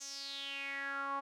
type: tone with band-pass filter sweep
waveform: sawtooth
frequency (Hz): 277.2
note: C#4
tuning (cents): 0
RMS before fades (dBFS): -41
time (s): 0-1.21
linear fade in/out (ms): 20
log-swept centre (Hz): 6500 to 990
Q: 6.1
effects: none